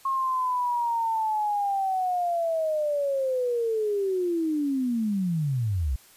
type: linear sweep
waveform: sine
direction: down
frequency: 1083 to 59.2 Hz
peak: -23 dBFS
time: 0.05-5.96 s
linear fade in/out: 5 ms
effects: white hiss -54 dBFS RMS until 6.16 s + resampled to 32000 Hz